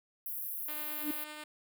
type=high-pass noise; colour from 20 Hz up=pink; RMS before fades=-39 dBFS; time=0.26-1.24 s; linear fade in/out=0 ms; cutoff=11000 Hz; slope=96 dB/octave
type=tone with tremolo; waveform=5% pulse; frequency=302.5 Hz; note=D#4; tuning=49 cents flat; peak=-31 dBFS; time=0.68-1.44 s; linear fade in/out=5 ms; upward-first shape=triangle; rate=10 Hz; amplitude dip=25%
type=tone with exponential growth; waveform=sine; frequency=296.8 Hz; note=D4; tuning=18 cents sharp; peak=-30 dBFS; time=0.87-1.11 s; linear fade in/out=5 ms; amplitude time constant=52 ms
effects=none